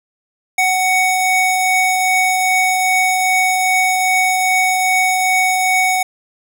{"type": "tone pair together", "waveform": "square", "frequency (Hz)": [745.5, 2234], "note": ["F#5", "C#7"], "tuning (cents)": [13, 13], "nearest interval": "octave + perfect fifth", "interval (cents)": 1900, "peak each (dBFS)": -16, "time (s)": [0.58, 6.03], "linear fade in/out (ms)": 5, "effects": []}